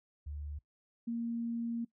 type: tone pair in turn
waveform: sine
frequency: 73.4 / 233 Hz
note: D2 / A#3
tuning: 0 / -1 cents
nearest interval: octave + minor sixth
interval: 1999 cents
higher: second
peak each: -39 / -33 dBFS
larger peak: second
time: 0.26-0.59 / 1.07-1.85 s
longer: second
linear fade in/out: 10 ms
effects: noise-tail reverb RT60 0.1 s tail -20 dB re dry